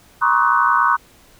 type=tone cluster; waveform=sine; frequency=951 / 1064 / 1135 / 1261 / 1495 Hz; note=A#5 / C6 / C#6 / D#6 / F#6; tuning=+34 / +29 / +41 / +23 / +17 cents; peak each=-19 dBFS; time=0.21-0.97 s; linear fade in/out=20 ms; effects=pink hiss -50 dBFS RMS until 1.39 s